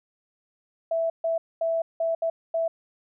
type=tone bursts at uneven times; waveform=sine; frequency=659.3 Hz; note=E5; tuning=in tune; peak=-22 dBFS; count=6; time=0.91-1.1 / 1.24-1.38 / 1.61-1.82 / 2-2.15 / 2.22-2.3 / 2.54-2.68 s; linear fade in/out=5 ms; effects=none